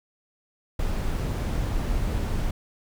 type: noise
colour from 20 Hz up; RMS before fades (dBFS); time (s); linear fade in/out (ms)
brown; -26; 0.79-2.51; 5
effects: none